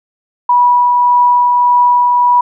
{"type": "tone with tremolo", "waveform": "sine", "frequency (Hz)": 976, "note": "B5", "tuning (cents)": -21, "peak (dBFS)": -5, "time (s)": [0.49, 2.41], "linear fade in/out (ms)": 5, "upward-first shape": "triangle", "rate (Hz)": 1.7, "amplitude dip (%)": 25, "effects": []}